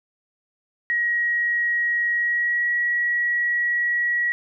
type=tone with pitch glide; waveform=sine; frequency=1899 to 1918.8 Hz; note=A#6 to A#6; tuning=+32 to +50 cents; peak=-19 dBFS; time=0.9-4.32 s; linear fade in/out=0 ms; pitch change=+18 cents; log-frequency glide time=2.12-2.72 s; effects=none